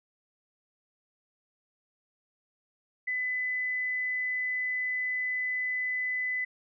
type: tone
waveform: sine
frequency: 2006 Hz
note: B6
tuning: 26 cents sharp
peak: -28 dBFS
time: 3.07-6.45 s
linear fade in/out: 10 ms
effects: none